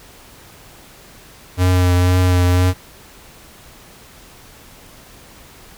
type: tone with vibrato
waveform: square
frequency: 90.3 Hz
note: F#2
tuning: 42 cents flat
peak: -12 dBFS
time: 1.57-2.74 s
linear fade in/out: 50 ms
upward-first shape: triangle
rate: 2 Hz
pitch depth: 24 cents each way
effects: pink hiss -43 dBFS RMS until 5.77 s